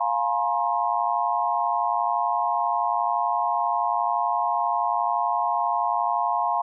sine tone cluster, 701 / 843 / 955 / 1066 Hz, F5 / G#5 / A#5 / C6, +6 / +26 / +42 / +32 cents, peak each -26 / -27 / -26 / -27 dBFS, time 0-6.62 s, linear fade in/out 10 ms, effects none

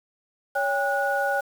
sine tone cluster, 561 / 800 / 1462 Hz, C#5 / G5 / F#6, +21 / +35 / -21 cents, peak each -26 dBFS, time 0.55-1.41 s, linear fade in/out 10 ms, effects 7-bit

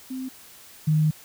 sine tone pair in turn, 259.7 / 154.42 Hz, C4 / D#3, -13 / -13 cents, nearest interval major sixth, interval 900 cents, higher first, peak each -29 / -17 dBFS, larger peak second, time 0.1-0.29 / 0.87-1.11 s, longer second, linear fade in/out 10 ms, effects white hiss -48 dBFS RMS until 1.24 s

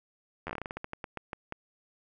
slowing click train, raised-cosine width 0.5 ms, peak -21 dBFS, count 17, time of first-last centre 0.47-1.524 s, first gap 11 ms, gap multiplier 1.21, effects none

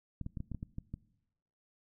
clicks, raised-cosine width 5 ms, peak -27 dBFS, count 9, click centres 0.213 / 0.264 / 0.372 / 0.404 / 0.517 / 0.547 / 0.629 / 0.784 / 0.94 s, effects noise-tail reverb RT60 0.9 s tail -21 dB re dry

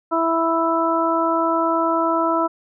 harmonic tone, 329.6 Hz, E4, in tune, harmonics 1 / 2 / 3 / 4, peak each -22 / -22 / -22 / -22 dBFS, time 0.11-2.48 s, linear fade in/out 20 ms, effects none

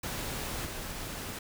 pink noise with level steps, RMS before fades -36 / -39 dBFS, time 0.03-1.39 s, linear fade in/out 5 ms, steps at 0.65 s, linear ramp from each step 2 ms, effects none

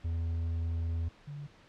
triangle / sine tone pair in turn, 83 / 144.96 Hz, E2 / D3, +12 / -22 cents, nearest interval minor seventh, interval 966 cents, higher second, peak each -28 / -39 dBFS, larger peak first, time 0.04-1.09 / 1.27-1.47 s, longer first, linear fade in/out 10 ms, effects pink hiss -59 dBFS RMS until 1.68 s + low-pass 4000 Hz 12 dB/octave

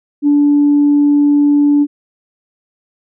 sine tone, 290 Hz, D4, 22 cents flat, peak -6 dBFS, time 0.22-1.87 s, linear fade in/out 50 ms, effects tanh soft clip ceiling -3 dBFS

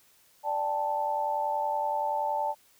sine chord, D suspended fourth, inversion none, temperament equal with one note detuned, 587.3 / 789.4 / 880 Hz, D5 / G5 / A5, 0 / +12 / 0 cents, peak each -33 / -34 / -28 dBFS, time 0.43-2.55 s, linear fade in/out 50 ms, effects white hiss -62 dBFS RMS until 2.79 s

